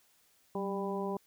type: harmonic tone with a mistuned harmonic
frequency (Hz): 198.2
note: G3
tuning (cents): +19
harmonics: 1 / 2 / 3 / 4 / 5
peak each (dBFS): -37 / -36 / -42 / -42 / -41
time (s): 0.55-1.17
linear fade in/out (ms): 2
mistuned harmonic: 1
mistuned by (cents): -55
effects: white hiss -68 dBFS RMS until 1.26 s